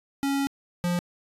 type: tone pair in turn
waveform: square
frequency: 277.2 / 175.67 Hz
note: C#4 / F3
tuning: 0 / +10 cents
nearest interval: minor sixth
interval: 790 cents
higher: first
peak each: -24 dBFS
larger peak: neither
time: 0.23-0.47 / 0.84-0.99 s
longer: first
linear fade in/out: 0 ms
effects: resampled to 32000 Hz